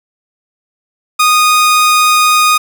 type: tone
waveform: sawtooth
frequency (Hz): 1237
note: D#6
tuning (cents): -10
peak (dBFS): -3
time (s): 1.19-2.58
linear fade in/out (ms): 10
effects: none